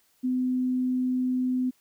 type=tone; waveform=sine; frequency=253.9 Hz; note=B3; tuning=48 cents sharp; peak=-23 dBFS; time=0.23-1.71 s; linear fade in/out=20 ms; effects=white hiss -66 dBFS RMS until 1.8 s